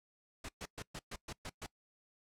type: noise bursts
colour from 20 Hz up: pink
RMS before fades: -44 dBFS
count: 8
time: 0.44-1.664 s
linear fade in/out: 5 ms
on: 48 ms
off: 120 ms
effects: noise-tail reverb RT60 0.1 s tail -22 dB re dry + low-pass 9000 Hz 12 dB/octave